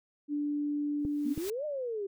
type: tone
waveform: sine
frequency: 292.7 Hz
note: D4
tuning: 6 cents flat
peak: -29 dBFS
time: 0.28-1.39 s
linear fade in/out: 50 ms
type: noise with exponential growth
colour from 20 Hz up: white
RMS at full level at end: -40 dBFS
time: 0.99-1.5 s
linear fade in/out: 2 ms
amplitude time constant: 110 ms
type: clicks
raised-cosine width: 3 ms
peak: -23 dBFS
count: 2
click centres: 1.051 / 1.377 s
type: exponential two-way sweep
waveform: sine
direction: up then down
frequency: 225.9 to 618 to 384.6 Hz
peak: -32 dBFS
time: 1.25-2.07 s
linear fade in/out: 10 ms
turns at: 1.65 s
effects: none